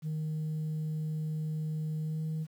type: tone with pitch glide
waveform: sine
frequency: 155.56 to 157.55 Hz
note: D#3 to D#3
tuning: 0 to +22 cents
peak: -29 dBFS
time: 0.02-2.47 s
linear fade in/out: 50 ms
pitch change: +22 cents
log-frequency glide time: 2.01-2.22 s
effects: tanh soft clip ceiling -30 dBFS + 10-bit